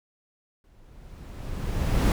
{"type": "noise with exponential growth", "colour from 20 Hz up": "brown", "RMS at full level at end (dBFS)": -17, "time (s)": [0.64, 2.12], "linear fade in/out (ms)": 1, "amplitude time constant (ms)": 320, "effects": []}